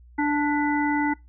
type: harmonic tone with a mistuned harmonic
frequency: 293.7 Hz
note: D4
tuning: in tune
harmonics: 1 / 3 / 5 / 7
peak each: -22 / -26 / -32 / -30 dBFS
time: 0.18-1.14 s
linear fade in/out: 10 ms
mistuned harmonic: 7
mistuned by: -53 cents
effects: noise-tail reverb RT60 0.2 s tail -23 dB re dry + added 60 Hz sine -47 dBFS peak until 1.28 s